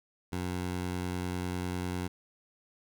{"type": "tone", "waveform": "15% pulse", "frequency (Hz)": 90, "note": "F#2", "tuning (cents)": -47, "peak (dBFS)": -26, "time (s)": [0.32, 2.08], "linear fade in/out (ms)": 10, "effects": []}